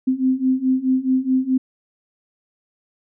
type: beating tone pair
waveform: sine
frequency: 257.1 / 261.8 Hz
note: C4 / C4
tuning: -30 / +1 cents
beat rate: 4.7 Hz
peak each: -20 / -18 dBFS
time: 0.07-1.58 s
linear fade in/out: 10 ms
effects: none